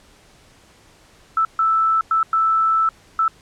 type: tone bursts at uneven times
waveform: sine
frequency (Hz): 1318.5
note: E6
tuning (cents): 0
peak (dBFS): -14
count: 5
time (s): 1.37-1.45 / 1.59-2.01 / 2.11-2.23 / 2.33-2.89 / 3.19-3.28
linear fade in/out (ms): 2
effects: pink hiss -51 dBFS RMS until 3.41 s + low-pass 9000 Hz 12 dB/octave